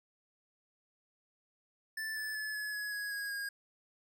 square tone with pitch steps, 1760 / 1740.8 / 1721.8 / 1703 / 1684.4 / 1666 / 1647.8 / 1629.9 Hz, A6 / A6 / A6 / G#6 / G#6 / G#6 / G#6 / G#6, 0 / -19 / -38 / +43 / +24 / +5 / -14 / -33 cents, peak -37 dBFS, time 1.97-3.49 s, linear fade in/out 5 ms, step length 190 ms, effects none

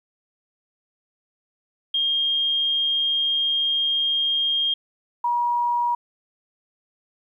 sine tone pair in turn, 3223 / 958.2 Hz, G7 / A#5, +47 / +47 cents, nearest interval octave + major sixth, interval 2100 cents, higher first, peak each -19 dBFS, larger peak neither, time 1.94-4.74 / 5.24-5.95 s, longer first, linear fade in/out 5 ms, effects 10-bit

